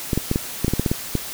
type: clicks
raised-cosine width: 3 ms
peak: -6 dBFS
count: 11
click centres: 0.132 / 0.176 / 0.314 / 0.359 / 0.646 / 0.681 / 0.736 / 0.796 / 0.862 / 0.915 / 1.153 s
effects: white hiss -32 dBFS RMS until 1.33 s